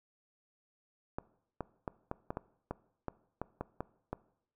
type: clicks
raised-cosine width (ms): 1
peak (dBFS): -22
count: 12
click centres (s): 1.185 / 1.607 / 1.878 / 2.114 / 2.305 / 2.371 / 2.71 / 3.083 / 3.416 / 3.61 / 3.806 / 4.13
effects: noise-tail reverb RT60 0.7 s tail -20 dB re dry